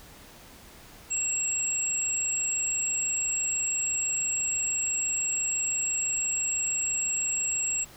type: tone pair together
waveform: sine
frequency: 2711 / 7637 Hz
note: E7 / A#8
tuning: +48 / +41 cents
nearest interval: octave + tritone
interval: 1793 cents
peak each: -35 / -26 dBFS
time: 1.1-7.85 s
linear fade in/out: 20 ms
effects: pink hiss -50 dBFS RMS until 7.96 s